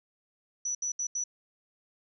sine tone bursts at uneven times, 5920 Hz, F#8, in tune, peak -29 dBFS, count 4, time 0.65-0.75 / 0.82-0.92 / 0.99-1.07 / 1.15-1.24 s, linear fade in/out 5 ms, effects none

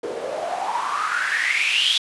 white noise with band-pass filter sweep, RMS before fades -23 dBFS, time 0.03-1.98 s, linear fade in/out 5 ms, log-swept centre 420 to 3500 Hz, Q 8.5, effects resampled to 24000 Hz

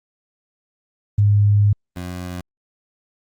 sine / 20% pulse tone pair in turn, 102.8 / 89.74 Hz, G#2 / F2, -17 / +48 cents, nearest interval major second, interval 235 cents, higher first, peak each -11 / -22 dBFS, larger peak first, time 1.18-1.73 / 1.96-2.41 s, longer first, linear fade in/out 5 ms, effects Opus 24 kbps

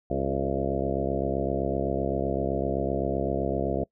harmonic tone with a mistuned harmonic, 67.8 Hz, C#2, 38 cents flat, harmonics 1 / 2 / 3 / 4 / 5 / 6 / 7 / 8 / 9 / 10, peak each -34 / -34 / -34 / -34 / -34 / -34 / -34 / -34 / -34 / -34 dBFS, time 0.1-3.84 s, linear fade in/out 5 ms, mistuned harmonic 5, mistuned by +36 cents, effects noise-tail reverb RT60 0.1 s tail -24 dB re dry

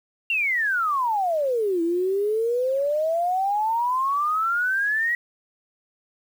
sine exponential two-way sweep, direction down then up, 2798 to 329.3 to 1935 Hz, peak -20 dBFS, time 0.3-5.15 s, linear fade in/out 2 ms, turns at 1.82 s, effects 8-bit

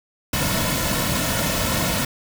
pink noise with comb filter, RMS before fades -22 dBFS, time 0.33-2.05 s, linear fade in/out 5 ms, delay 2.5 ms, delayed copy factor -0.65, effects none

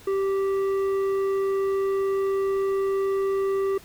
sine tone with tanh clipping, 390 Hz, G4, 9 cents flat, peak -23 dBFS, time 0.07-3.78 s, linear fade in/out 5 ms, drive 9 dB, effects pink hiss -49 dBFS RMS until 3.84 s

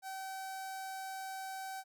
sawtooth tone with notch filter, 767 Hz, G5, 38 cents flat, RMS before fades -43 dBFS, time 0.02-1.84 s, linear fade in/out 50 ms, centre 2800 Hz, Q 1.3, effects none

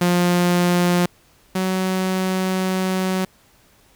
sawtooth tone pair in turn, 176.6 / 187.1 Hz, F3 / F#3, +20 / +20 cents, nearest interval minor second, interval 100 cents, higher second, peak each -11 / -15 dBFS, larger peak first, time 0.01-1.06 / 1.55-3.25 s, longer second, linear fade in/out 5 ms, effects pink hiss -55 dBFS RMS until 3.95 s

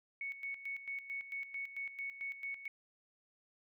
sine tone with tremolo, 2217 Hz, C#7, in tune, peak -38 dBFS, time 0.21-2.68 s, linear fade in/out 2 ms, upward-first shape square, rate 4.5 Hz, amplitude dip 70%, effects none

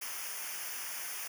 white noise with comb filter, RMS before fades -40 dBFS, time 0.01-1.28 s, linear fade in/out 10 ms, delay 0.25 ms, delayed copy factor -0.85, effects none

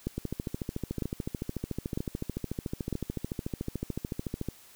two click trains, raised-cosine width 3 ms, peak -17 / -19 dBFS, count 4 / 60, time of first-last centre 0.07-2.927 / 0.18-4.487 s, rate 1.05 / 13.7 Hz, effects white hiss -55 dBFS RMS until 4.75 s

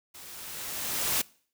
white noise with level ramp, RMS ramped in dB -47 to -26 dBFS, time 0.14-1.22 s, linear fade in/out 10 ms, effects noise-tail reverb RT60 0.5 s tail -23 dB re dry

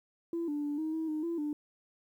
sine tone with pitch steps, 336.8 / 293.3 / 291.7 / 314.7 / 320.6 / 307.9 / 337.2 / 296.9 Hz, E4 / D4 / D4 / D#4 / E4 / D#4 / E4 / D4, +37 / -2 / -12 / +20 / -48 / -18 / +39 / +19 cents, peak -30 dBFS, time 0.33-1.53 s, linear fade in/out 2 ms, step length 150 ms, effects tanh soft clip ceiling -28 dBFS + 11-bit

